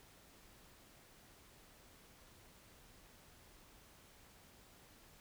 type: silence
effects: pink hiss -63 dBFS RMS until 5.2 s